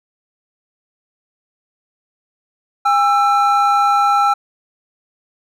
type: tone pair together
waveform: triangle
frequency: 811 / 1332 Hz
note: G#5 / E6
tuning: -41 / +18 cents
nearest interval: major sixth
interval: 859 cents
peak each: -12 dBFS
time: 2.85-4.34 s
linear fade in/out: 10 ms
effects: none